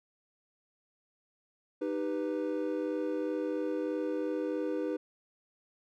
triangle chord, Eb augmented, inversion none, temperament equal with one note detuned, 309 / 392 / 493.9 Hz, Eb4 / G4 / B4, -12 / 0 / 0 cents, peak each -32 / -35 / -33 dBFS, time 1.81-4.97 s, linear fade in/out 10 ms, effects none

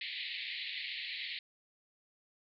pink band-pass noise, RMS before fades -41 dBFS, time 0.01-1.39 s, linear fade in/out 2 ms, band 1900 to 4400 Hz, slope 96 dB/octave, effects none

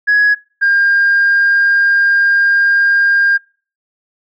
sine tone pair in turn, 1672 / 1607.2 Hz, G#6 / G6, +11 / +43 cents, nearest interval minor second, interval 68 cents, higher first, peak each -6 / -7 dBFS, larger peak first, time 0.07-0.35 / 0.61-3.38 s, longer second, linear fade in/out 20 ms, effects noise-tail reverb RT60 0.4 s tail -25 dB re dry + tanh soft clip ceiling -5 dBFS

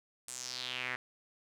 sawtooth tone with band-pass filter sweep, 125.9 Hz, B2, 34 cents sharp, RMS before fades -40 dBFS, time 0.28-0.96 s, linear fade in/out 2 ms, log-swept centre 8600 to 1800 Hz, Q 3.6, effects none

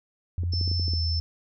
sine tone with pitch glide, 87.31 to 81.94 Hz, F2 to E2, 0 to -10 cents, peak -24 dBFS, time 0.38-1.2 s, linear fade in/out 0 ms, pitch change -110 cents, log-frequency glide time 0.8-0.99 s
clicks, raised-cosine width 3 ms, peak -24 dBFS, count 8, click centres 0.435 / 0.536 / 0.612 / 0.678 / 0.715 / 0.797 / 0.881 / 0.936 s
sine tone, 5300 Hz, E8, 9 cents sharp, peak -29 dBFS, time 0.52-1.2 s, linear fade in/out 10 ms
effects none

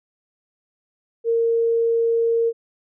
sine tone, 460.9 Hz, A#4, 20 cents flat, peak -16 dBFS, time 1.24-2.53 s, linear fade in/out 50 ms, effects none

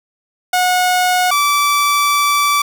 sawtooth tone pair in turn, 728 / 1158.9 Hz, F#5 / D6, -28 / -23 cents, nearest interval minor sixth, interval 805 cents, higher second, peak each -8 dBFS, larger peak neither, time 0.53-1.31 / 1.31-2.62 s, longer second, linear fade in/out 5 ms, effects 7-bit

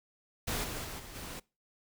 pink noise with level steps, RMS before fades -34 / -39 / -42 / -48 / -43 dBFS, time 0.47-1.4 s, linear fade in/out 10 ms, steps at 0.63 / 0.83 / 0.98 / 1.14 s, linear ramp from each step 20 ms, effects noise-tail reverb RT60 0.3 s tail -24 dB re dry

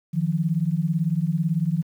sine beating tone pair, 155.56 / 173.56 Hz, D#3 / F3, 0 / -10 cents, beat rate 18 Hz, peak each -23 dBFS, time 0.13-1.83 s, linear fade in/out 20 ms, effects 9-bit

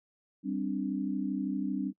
sine chord, G suspended fourth, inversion none, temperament just, 196 / 261.3 / 294 Hz, G3 / C4 / D4, 0 / -2 / +2 cents, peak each -34 dBFS, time 0.43-1.93 s, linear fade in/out 50 ms, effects noise-tail reverb RT60 0.1 s tail -26 dB re dry

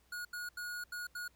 square tone bursts at uneven times, 1447 Hz, F#6, 39 cents flat, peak -40 dBFS, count 5, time 0.12-0.25 / 0.33-0.49 / 0.57-0.84 / 0.92-1.07 / 1.15-1.28 s, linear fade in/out 5 ms, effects added 60 Hz sine -70 dBFS peak until 1.35 s + pink hiss -71 dBFS RMS until 1.35 s

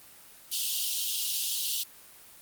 pink high-pass noise, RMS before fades -30 dBFS, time 0.51-1.84 s, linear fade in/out 20 ms, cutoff 2800 Hz, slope 96 dB/octave, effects white hiss -52 dBFS RMS until 2.41 s + Opus 24 kbps

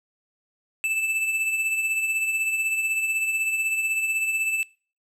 square tone with tremolo, 2637 Hz, E7, in tune, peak -21 dBFS, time 0.84-4.63 s, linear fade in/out 0 ms, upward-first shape triangle, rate 16 Hz, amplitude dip 55%, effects noise-tail reverb RT60 0.4 s tail -23 dB re dry + low-pass 12000 Hz 12 dB/octave

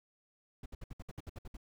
brown noise bursts, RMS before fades -44 dBFS, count 11, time 0.63-1.569 s, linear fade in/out 5 ms, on 29 ms, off 62 ms, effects none

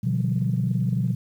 sine chord, G dominant seventh, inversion first, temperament equal with one note detuned, 123.47 / 146.83 / 174.61 / 192.3 Hz, B2 / D3 / F3 / G3, 0 / 0 / 0 / -33 cents, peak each -23 / -28 / -26 / -28 dBFS, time 0.03-1.15 s, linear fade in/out 10 ms, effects tanh soft clip ceiling -12 dBFS + 9-bit

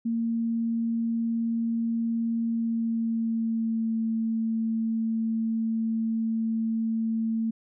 sine tone with pitch glide, 229.7 to 224.6 Hz, A#3 to A3, -25 to +36 cents, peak -24 dBFS, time 0.05-7.51 s, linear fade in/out 10 ms, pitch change -39 cents, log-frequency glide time 2.44-3.99 s, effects none

